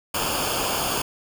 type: noise with comb filter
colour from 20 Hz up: pink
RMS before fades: -25 dBFS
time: 0.14-1.02 s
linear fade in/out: 5 ms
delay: 0.51 ms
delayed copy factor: -0.75
effects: none

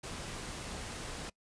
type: noise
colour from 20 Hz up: pink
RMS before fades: -42 dBFS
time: 0.03-1.3 s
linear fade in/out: 10 ms
effects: noise-tail reverb RT60 0.1 s tail -23 dB re dry + resampled to 22050 Hz

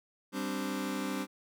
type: chord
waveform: sawtooth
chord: G suspended fourth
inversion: none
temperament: just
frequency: 196 / 261.3 / 294 Hz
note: G3 / C4 / D4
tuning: 0 / -2 / +2 cents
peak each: -33 dBFS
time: 0.32-1.27 s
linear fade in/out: 50 ms
effects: none

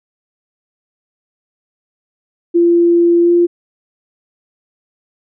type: tone with pitch glide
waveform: sine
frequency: 343 to 346.6 Hz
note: F4 to F4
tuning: -31 to -13 cents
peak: -7 dBFS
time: 2.54-3.47 s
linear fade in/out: 20 ms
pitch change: +18 cents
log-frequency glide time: 3.22-3.31 s
effects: none

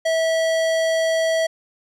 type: tone with hard clipping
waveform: sine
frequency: 650 Hz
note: E5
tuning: 24 cents flat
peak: -19 dBFS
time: 0.05-1.47 s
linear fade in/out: 10 ms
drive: 18 dB
effects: none

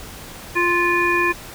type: harmonic tone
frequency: 349.2 Hz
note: F4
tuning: in tune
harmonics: 1 / 3 / 5 / 7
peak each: -21 / -21 / -21 / -21 dBFS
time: 0.55-1.33 s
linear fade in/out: 20 ms
effects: pink hiss -37 dBFS RMS until 1.54 s

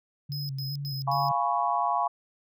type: tone with vibrato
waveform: sine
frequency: 138.59 Hz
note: C#3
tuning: in tune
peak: -31 dBFS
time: 0.29-1.32 s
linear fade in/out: 10 ms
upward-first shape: square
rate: 2.4 Hz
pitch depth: 43 cents each way
type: tone bursts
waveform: square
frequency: 5090 Hz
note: D#8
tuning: 39 cents sharp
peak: -36 dBFS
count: 4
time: 0.32-1.285 s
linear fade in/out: 0 ms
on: 170 ms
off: 95 ms
type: chord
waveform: sine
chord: C# dominant seventh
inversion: first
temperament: equal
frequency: 698.5 / 830.6 / 987.8 / 1108.7 Hz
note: E#5 / G#5 / B5 / C#6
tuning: 0 / 0 / 0 / 0 cents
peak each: -29 dBFS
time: 1.07-2.08 s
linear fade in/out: 10 ms
effects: none

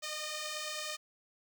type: beating tone pair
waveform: 5% pulse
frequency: 604 / 613.1 Hz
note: D5 / D#5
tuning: +48 / -26 cents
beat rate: 9.1 Hz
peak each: -32 / -27 dBFS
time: 0.02-0.97 s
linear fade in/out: 20 ms
effects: none

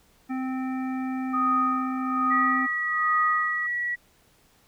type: harmonic tone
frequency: 260 Hz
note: C4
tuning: 11 cents flat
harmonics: 1 / 3 / 5 / 7 / 9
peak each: -27 / -37 / -41 / -44 / -46 dBFS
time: 0.29-2.67 s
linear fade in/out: 20 ms
type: tone with tremolo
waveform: sine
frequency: 1244.5 Hz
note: D#6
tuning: in tune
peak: -20 dBFS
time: 1.33-3.67 s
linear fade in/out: 10 ms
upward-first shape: sine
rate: 1.2 Hz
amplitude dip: 80%
type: tone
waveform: sine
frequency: 1933 Hz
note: B6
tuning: 38 cents flat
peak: -25 dBFS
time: 2.3-3.96 s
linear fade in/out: 20 ms
effects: pink hiss -61 dBFS RMS until 4.67 s

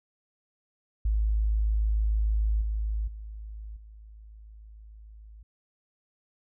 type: tone with level steps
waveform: sine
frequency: 53.4 Hz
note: G#1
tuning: 49 cents sharp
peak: -22 / -26 / -37 / -45 dBFS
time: 1.05-5.43 s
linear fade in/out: 5 ms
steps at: 2.61 / 3.07 / 3.76 s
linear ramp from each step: 10 ms
effects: none

